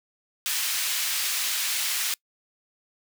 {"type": "high-pass noise", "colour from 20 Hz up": "pink", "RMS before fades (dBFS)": -27, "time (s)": [0.46, 2.14], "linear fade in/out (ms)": 0, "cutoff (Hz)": 2400, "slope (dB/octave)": 12, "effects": ["noise-tail reverb RT60 0.1 s tail -25 dB re dry"]}